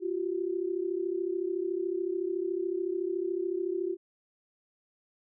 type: tone pair together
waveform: sine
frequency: 348.4 / 382.2 Hz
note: F4 / G4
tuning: -4 / -44 cents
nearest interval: major second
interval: 160 cents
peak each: -31 / -32 dBFS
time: 0-3.97 s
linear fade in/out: 50 ms
effects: none